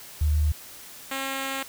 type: tone pair in turn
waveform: sine / 5% pulse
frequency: 75.7 / 269.8 Hz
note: D#2 / C#4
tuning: -47 / -47 cents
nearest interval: octave + minor seventh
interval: 2200 cents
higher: second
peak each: -19 / -17 dBFS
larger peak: second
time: 0.21-0.52 / 1.11-1.63 s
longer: second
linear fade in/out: 5 ms
effects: white hiss -44 dBFS RMS until 1.68 s